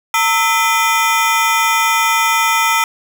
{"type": "ring-modulated tone", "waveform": "25% pulse", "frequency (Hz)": 1108.7, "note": "C#6", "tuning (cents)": 0, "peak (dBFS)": -5, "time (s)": [0.14, 2.84], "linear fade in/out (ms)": 2, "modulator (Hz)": 198, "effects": []}